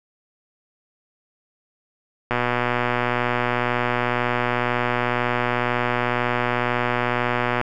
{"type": "click train", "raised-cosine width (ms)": 0.5, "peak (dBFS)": -6, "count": 648, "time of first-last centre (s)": [2.31, 7.613], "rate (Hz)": 122, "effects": []}